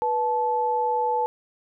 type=tone pair together; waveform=sine; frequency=488.3 / 870 Hz; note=B4 / A5; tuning=-20 / -20 cents; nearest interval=minor seventh; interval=1000 cents; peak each=-26 / -22 dBFS; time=0.02-1.26 s; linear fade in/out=0 ms; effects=none